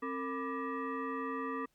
sine tone with frequency modulation, 455.6 Hz, A#4, 40 cents flat, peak -34 dBFS, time 0.02-1.66 s, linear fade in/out 10 ms, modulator 723 Hz, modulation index 1.6, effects pink hiss -75 dBFS RMS until 1.74 s + MP3 96 kbps

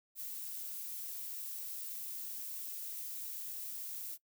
violet noise, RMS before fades -43 dBFS, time 0.15-4.18 s, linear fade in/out 50 ms, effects noise-tail reverb RT60 0.1 s tail -21 dB re dry

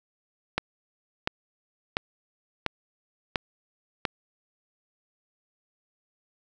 click train, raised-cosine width 0.3 ms, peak -8 dBFS, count 6, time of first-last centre 0.58-4.052 s, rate 1.44 Hz, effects none

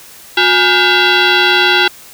sine tone with frequency modulation, 959 Hz, A#5, 49 cents sharp, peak -7 dBFS, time 0.37-1.88 s, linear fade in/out 5 ms, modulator 597 Hz, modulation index 5.2, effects white hiss -37 dBFS RMS until 2.13 s

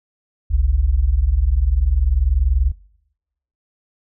sine tone pair together, 49 / 69.3 Hz, G1 / C#2, 0 / 0 cents, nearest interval tritone, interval 600 cents, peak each -15 dBFS, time 0.5-2.72 s, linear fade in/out 20 ms, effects noise-tail reverb RT60 0.9 s tail -25 dB re dry + tanh soft clip ceiling -5 dBFS

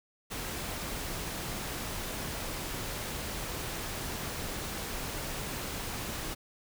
pink noise, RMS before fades -37 dBFS, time 0.3-6.35 s, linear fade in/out 20 ms, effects none

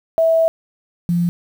sine tone pair in turn, 653 / 172.96 Hz, E5 / F3, -17 / -16 cents, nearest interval octave + major seventh, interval 2299 cents, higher first, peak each -11 / -14 dBFS, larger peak first, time 0.18-0.48 / 1.09-1.29 s, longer first, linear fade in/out 0 ms, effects 7-bit

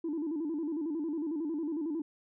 sine tone with vibrato, 311.8 Hz, D#4, 4 cents sharp, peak -30 dBFS, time 0.04-2.02 s, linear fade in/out 5 ms, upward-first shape square, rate 11 Hz, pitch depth 110 cents each way, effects tanh soft clip ceiling -28 dBFS

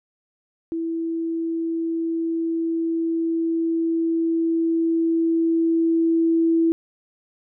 sine tone with level ramp, 329.6 Hz, E4, in tune, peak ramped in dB -23 to -15 dBFS, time 0.72-6.72 s, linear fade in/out 0 ms, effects none

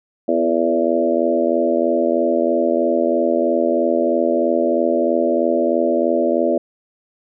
harmonic tone with a mistuned harmonic, 83.1 Hz, E2, 15 cents sharp, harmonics 3 / 4 / 5 / 6 / 7 / 8, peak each -22 / -20 / -24 / -24 / -19 / -23 dBFS, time 0.28-6.58 s, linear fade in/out 5 ms, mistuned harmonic 4, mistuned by +17 cents, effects none

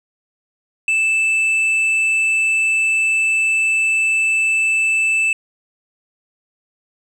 sine tone with hard clipping, 2637 Hz, E7, in tune, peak -15 dBFS, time 0.88-5.33 s, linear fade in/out 2 ms, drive 4 dB, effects none

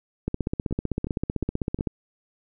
two click trains, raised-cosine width 3 ms, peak -12 / -20 dBFS, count 26 / 4, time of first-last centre 0.28-1.872 / 0.71-1.789 s, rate 15.7 / 2.78 Hz, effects none

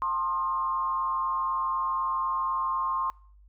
sine tone with frequency modulation, 1062 Hz, C6, 25 cents sharp, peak -25 dBFS, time 0.02-3.1 s, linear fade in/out 0 ms, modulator 160 Hz, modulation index 0.59, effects noise-tail reverb RT60 0.5 s tail -25 dB re dry + added 50 Hz sine -52 dBFS peak until 3.48 s

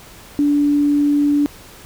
sine tone, 290 Hz, D4, 22 cents flat, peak -12 dBFS, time 0.39-1.46 s, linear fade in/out 0 ms, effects pink hiss -41 dBFS RMS until 1.85 s

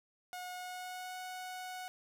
sawtooth tone with pitch glide, 725 to 737.2 Hz, F#5 to F#5, -35 to -7 cents, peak -38 dBFS, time 0.33-1.88 s, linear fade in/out 0 ms, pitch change +28 cents, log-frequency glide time 0.52-1.17 s, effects 12-bit

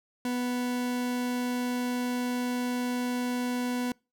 40% pulse tone, 246.9 Hz, B3, in tune, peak -27 dBFS, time 0.25-3.92 s, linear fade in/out 2 ms, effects noise-tail reverb RT60 0.3 s tail -26 dB re dry

